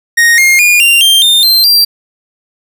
45% pulse tone with pitch steps, 1864.7 / 2130 / 2432 / 2778 / 3172 / 3623 / 4138 / 4726 Hz, A#6 / C7 / D#7 / F7 / G7 / A7 / C8 / D8, 0 / +30 / -40 / -10 / +20 / +50 / -20 / +10 cents, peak -4 dBFS, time 0.17-1.85 s, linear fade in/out 10 ms, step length 210 ms, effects none

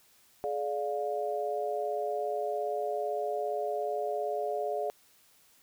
sine chord, D diminished, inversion second, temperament just, 422.9 / 587.3 / 704.8 Hz, Ab4 / D5 / F5, +31 / 0 / +16 cents, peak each -34 dBFS, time 0.44-4.9 s, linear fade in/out 0 ms, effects white hiss -63 dBFS RMS until 5.62 s

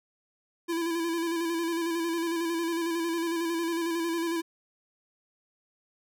square tone with vibrato, 334.8 Hz, E4, 27 cents sharp, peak -28 dBFS, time 0.68-4.42 s, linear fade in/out 20 ms, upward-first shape square, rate 11 Hz, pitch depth 34 cents each way, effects none

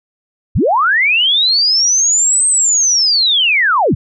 sine linear two-way sweep, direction up then down, 37.02 to 8372 to 58.7 Hz, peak -9 dBFS, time 0.55-3.95 s, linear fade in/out 10 ms, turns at 2.47 s, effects none

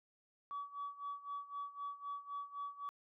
sine tone with tremolo, 1140 Hz, C#6, 48 cents sharp, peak -38 dBFS, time 0.51-2.89 s, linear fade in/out 0 ms, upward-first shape sine, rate 3.9 Hz, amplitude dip 85%, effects tanh soft clip ceiling -36 dBFS

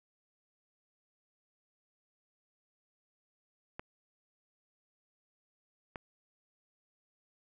clicks, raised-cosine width 0.5 ms, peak -25 dBFS, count 2, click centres 3.795 / 5.958 s, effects none

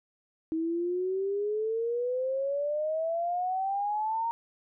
sine exponential sweep, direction up, 318.1 to 932.3 Hz, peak -27 dBFS, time 0.52-4.31 s, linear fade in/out 0 ms, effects none

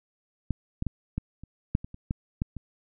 clicks, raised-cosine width 5 ms, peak -14 / -16 / -16 / -16 / -30 / -10 / -25 / -29 / -15 / -14 / -24 dBFS, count 11, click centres 0.507 / 0.824 / 0.867 / 1.18 / 1.436 / 1.751 / 1.845 / 1.944 / 2.109 / 2.419 / 2.567 s, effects none

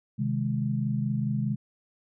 sine chord, Ab major, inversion first, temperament equal, 130.81 / 155.56 / 207.7 Hz, C3 / Eb3 / Ab3, 0 / 0 / 0 cents, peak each -28 / -32 / -29 dBFS, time 0.18-1.56 s, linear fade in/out 20 ms, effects none

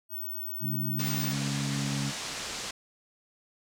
sine tone, 15804 Hz, B9, in tune, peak -33 dBFS, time 0.09-1.34 s, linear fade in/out 50 ms
harmonic tone, 69.6 Hz, C#2, 8 cents sharp, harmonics 2 / 3 / 4, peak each -31 / -35 / -37 dBFS, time 0.6-2.13 s, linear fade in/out 50 ms
white low-pass noise, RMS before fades -37 dBFS, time 0.99-2.71 s, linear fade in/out 5 ms, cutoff 7200 Hz, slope 24 dB/octave
effects none

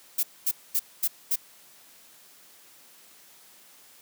violet noise bursts, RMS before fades -24 dBFS, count 5, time 0.18-1.36 s, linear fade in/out 10 ms, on 52 ms, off 230 ms, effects white hiss -54 dBFS RMS until 4.01 s + high-pass 150 Hz 12 dB/octave

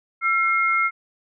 sine tone pair together, 1348 / 2140 Hz, E6 / C7, +38 / +38 cents, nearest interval minor sixth, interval 800 cents, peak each -20 dBFS, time 0.21-0.91 s, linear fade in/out 50 ms, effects none

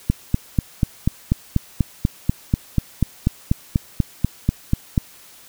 click train, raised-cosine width 5 ms, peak -3 dBFS, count 21, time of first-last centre 0.1-4.978 s, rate 4.1 Hz, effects white hiss -46 dBFS RMS until 5.48 s

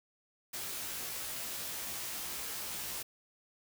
white noise with comb filter, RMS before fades -40 dBFS, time 0.53-3.03 s, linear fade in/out 10 ms, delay 17 ms, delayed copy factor +0.75, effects none

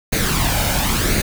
pink noise with flanger, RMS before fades -18 dBFS, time 0.12-1.22 s, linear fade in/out 10 ms, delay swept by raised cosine 0.46 to 1.36 ms, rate 0.95 Hz, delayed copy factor +0.55, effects none

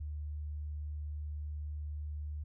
sine tone, 74.7 Hz, D2, 30 cents sharp, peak -37 dBFS, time 0-2.44 s, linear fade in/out 10 ms, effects none

